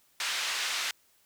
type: band-pass noise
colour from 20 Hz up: pink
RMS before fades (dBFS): -32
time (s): 0.2-0.91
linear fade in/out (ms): 2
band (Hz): 1700 to 5900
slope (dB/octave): 12
effects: white hiss -66 dBFS RMS until 1.25 s